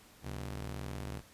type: ring-modulated tone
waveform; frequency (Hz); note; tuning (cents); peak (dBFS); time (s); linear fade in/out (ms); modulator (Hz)
sawtooth; 100.2; G2; +38; -32; 0.22-1.22; 50; 29.1
effects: pink hiss -59 dBFS RMS until 1.33 s + resampled to 32000 Hz